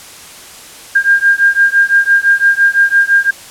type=beating tone pair; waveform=sine; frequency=1603 / 1608.9 Hz; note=G6 / G6; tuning=+38 / +45 cents; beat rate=5.9 Hz; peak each=-10 dBFS; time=0.95-3.31 s; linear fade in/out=10 ms; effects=white hiss -34 dBFS RMS until 3.5 s + low-pass 11000 Hz 12 dB/octave